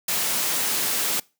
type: noise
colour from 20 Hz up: white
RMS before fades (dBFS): -24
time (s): 0.08-1.2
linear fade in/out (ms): 5
effects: noise-tail reverb RT60 0.3 s tail -24 dB re dry + high-pass 150 Hz 12 dB/octave